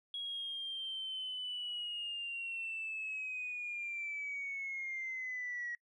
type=linear sweep; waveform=sine; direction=down; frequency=3322 to 1906 Hz; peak=-37 dBFS; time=0.14-5.75 s; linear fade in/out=2 ms; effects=noise-tail reverb RT60 0.1 s tail -25 dB re dry + tanh soft clip ceiling -33 dBFS